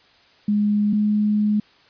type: tone pair in turn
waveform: sine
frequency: 207.7 / 209.9 Hz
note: G#3 / G#3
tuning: 0 / +19 cents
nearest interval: unison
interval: 19 cents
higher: second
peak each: -16 dBFS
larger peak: neither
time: 0.48-0.93 / 0.93-1.6 s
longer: second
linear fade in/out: 5 ms
effects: white hiss -54 dBFS RMS until 1.89 s + resampled to 11025 Hz